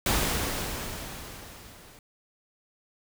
pink noise with level ramp, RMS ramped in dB -24 to -52 dBFS, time 0.06-1.99 s, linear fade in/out 2 ms, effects none

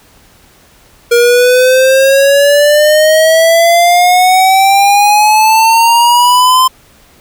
square exponential sweep, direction up, 471.6 to 1038 Hz, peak -5 dBFS, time 1.11-6.68 s, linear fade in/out 10 ms, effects pink hiss -44 dBFS RMS until 7.2 s

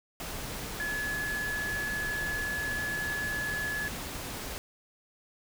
sine tone in noise, 1704 Hz, G#6, 44 cents sharp, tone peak -31 dBFS, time 0.8-3.88 s, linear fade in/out 0 ms, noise pink, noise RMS -38 dBFS, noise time 0.2-4.58 s, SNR +4 dB, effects none

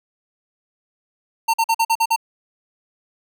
square tone bursts, 908 Hz, A#5, 46 cents flat, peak -15 dBFS, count 7, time 1.48-2.162 s, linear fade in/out 10 ms, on 58 ms, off 46 ms, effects none

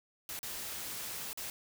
white noise with dropouts, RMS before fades -41 dBFS, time 0.29-1.5 s, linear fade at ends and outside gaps 1 ms, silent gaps 0.391-0.43 / 1.331-1.374 s, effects none

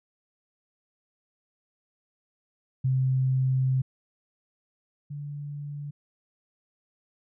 sine tone pair in turn, 130.81 / 144.95 Hz, C3 / D3, 0 / -22 cents, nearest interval major second, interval 178 cents, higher second, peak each -21 / -33 dBFS, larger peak first, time 2.84-3.82 / 5.1-5.91 s, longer first, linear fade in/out 10 ms, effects none

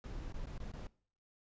brown noise with dropouts, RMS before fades -43 dBFS, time 0.04-0.87 s, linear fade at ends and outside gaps 1 ms, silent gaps 0.324-0.342 / 0.458-0.47 / 0.579-0.601 / 0.717-0.736 s, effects noise-tail reverb RT60 0.5 s tail -22 dB re dry + resampled to 16000 Hz

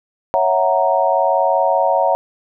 sine chord, F# dominant seventh, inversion second, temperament equal, 554.4 / 659.3 / 740 / 932.3 Hz, C#5 / E5 / F#5 / A#5, 0 / 0 / 0 / 0 cents, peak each -18 dBFS, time 0.34-2.15 s, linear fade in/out 0 ms, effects none

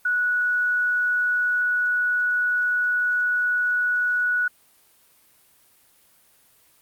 sine tone, 1469 Hz, F#6, 13 cents flat, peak -19 dBFS, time 0.05-4.48 s, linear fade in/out 5 ms, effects white hiss -58 dBFS RMS until 6.81 s + Opus 32 kbps

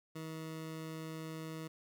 20% pulse tone, 159.6 Hz, D#3, 44 cents sharp, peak -37 dBFS, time 0.15-1.68 s, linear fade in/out 10 ms, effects none

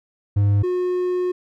triangle tone pair in turn, 101.5 / 361.7 Hz, G#2 / F#4, -39 / -39 cents, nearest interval octave + minor seventh, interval 2200 cents, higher second, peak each -12 / -17 dBFS, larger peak first, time 0.36-0.63 / 0.63-1.32 s, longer second, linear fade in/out 10 ms, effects none

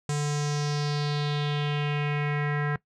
square tone with low-pass filter sweep, 146.83 Hz, D3, in tune, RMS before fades -27 dBFS, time 0.09-2.76 s, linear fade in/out 2 ms, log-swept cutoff 7700 to 1700 Hz, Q 3.4, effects noise-tail reverb RT60 0.1 s tail -20 dB re dry

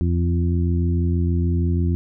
harmonic tone with a mistuned harmonic, 86.4 Hz, F2, 18 cents flat, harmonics 1 / 2 / 3 / 4, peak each -18 / -24 / -28 / -30 dBFS, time 0.01-1.95 s, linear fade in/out 0 ms, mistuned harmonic 1, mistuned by -33 cents, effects none

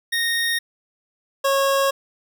25% pulse tone pair in turn, 1856 / 548.1 Hz, A#6 / C#5, -8 / -20 cents, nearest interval octave + major sixth, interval 2112 cents, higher first, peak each -16 / -13 dBFS, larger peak second, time 0.12-0.59 / 1.44-1.91 s, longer neither, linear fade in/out 10 ms, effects none

